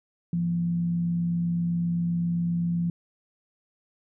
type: tone with frequency modulation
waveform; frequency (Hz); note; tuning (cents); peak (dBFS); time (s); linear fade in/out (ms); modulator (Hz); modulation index
sine; 171.4; F3; -32; -23; 0.33-2.9; 2; 67.7; 0.23
effects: none

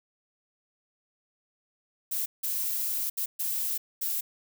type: noise bursts at uneven times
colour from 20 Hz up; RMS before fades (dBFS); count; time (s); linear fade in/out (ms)
violet; -30; 5; 2.11-2.26 / 2.43-3.1 / 3.17-3.26 / 3.39-3.78 / 4.01-4.21; 10
effects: none

